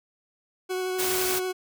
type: tone with vibrato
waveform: 40% pulse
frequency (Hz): 370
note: F#4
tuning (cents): 0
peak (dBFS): -26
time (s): 0.69-1.53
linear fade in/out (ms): 20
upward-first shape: triangle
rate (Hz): 12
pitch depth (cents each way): 14
type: noise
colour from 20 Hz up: white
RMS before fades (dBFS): -28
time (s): 0.98-1.4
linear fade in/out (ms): 20
effects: none